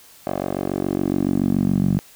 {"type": "tone with band-pass filter sweep", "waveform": "10% pulse", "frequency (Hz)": 47.12, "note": "F#1", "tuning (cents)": 32, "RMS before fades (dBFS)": -21, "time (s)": [0.27, 1.99], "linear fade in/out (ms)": 0, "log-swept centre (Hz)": [580, 170], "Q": 2.4, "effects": ["white hiss -48 dBFS RMS until 2.15 s"]}